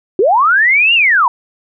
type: linear two-way sweep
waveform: sine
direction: up then down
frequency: 339.7 to 2860 to 907 Hz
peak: -7 dBFS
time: 0.19-1.28 s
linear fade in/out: 2 ms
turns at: 0.94 s
effects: none